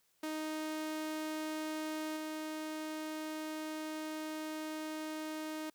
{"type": "tone with level steps", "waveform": "sawtooth", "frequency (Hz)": 311.1, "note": "D#4", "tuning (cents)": 0, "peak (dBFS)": [-33, -35], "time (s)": [0.23, 5.7], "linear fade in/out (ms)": 5, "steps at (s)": 2.16, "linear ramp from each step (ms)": 10, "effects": ["white hiss -74 dBFS RMS until 5.74 s"]}